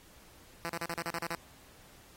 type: tone bursts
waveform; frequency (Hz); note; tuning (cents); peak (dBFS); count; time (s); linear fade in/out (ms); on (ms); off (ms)
5% pulse; 168.6; E3; +39; -23; 9; 0.65-1.351; 0; 45; 37
effects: pink hiss -58 dBFS RMS until 2.16 s + AAC 48 kbps